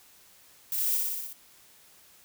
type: noise with echo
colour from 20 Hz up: violet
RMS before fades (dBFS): -30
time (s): 0.72-0.97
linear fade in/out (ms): 2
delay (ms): 60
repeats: 6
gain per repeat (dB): -2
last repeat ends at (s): 1.33
effects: white hiss -57 dBFS RMS until 2.24 s